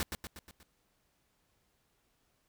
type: noise with echo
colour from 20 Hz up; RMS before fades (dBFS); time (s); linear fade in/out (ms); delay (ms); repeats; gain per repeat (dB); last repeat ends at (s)
pink; -33; 0-0.03; 0; 120; 5; -5; 0.63
effects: pink hiss -75 dBFS RMS until 2.48 s